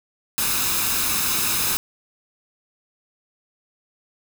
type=noise with comb filter; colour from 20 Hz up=white; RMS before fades=-22 dBFS; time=0.38-1.77 s; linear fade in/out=0 ms; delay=0.78 ms; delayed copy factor=+0.55; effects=none